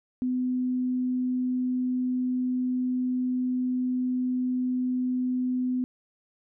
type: tone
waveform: sine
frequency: 252.4 Hz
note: B3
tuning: 38 cents sharp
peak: -24 dBFS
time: 0.22-5.84 s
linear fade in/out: 0 ms
effects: none